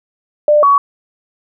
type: tone pair in turn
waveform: sine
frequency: 596 / 1125.1 Hz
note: D5 / C#6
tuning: +25 / +25 cents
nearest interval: major seventh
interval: 1100 cents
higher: second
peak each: -6 dBFS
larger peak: neither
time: 0.48-0.63 / 0.63-0.78 s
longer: neither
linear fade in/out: 2 ms
effects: none